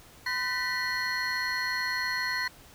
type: tone cluster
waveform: triangle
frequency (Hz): 1014 / 1519 / 1792 / 1960 / 4259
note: B5 / F#6 / A6 / B6 / C8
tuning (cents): +45 / +45 / +31 / -14 / +30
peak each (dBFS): -34 / -35 / -36 / -29 / -34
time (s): 0.26-2.48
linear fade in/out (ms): 5
effects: pink hiss -53 dBFS RMS until 2.74 s